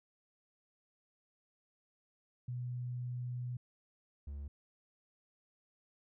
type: tone pair in turn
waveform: sine / triangle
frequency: 123.47 / 71.26 Hz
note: B2 / C#2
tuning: 0 / +48 cents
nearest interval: minor seventh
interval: 952 cents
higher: first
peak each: -37 / -39 dBFS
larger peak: first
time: 2.48-3.57 / 4.27-4.48 s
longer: first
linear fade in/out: 5 ms
effects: none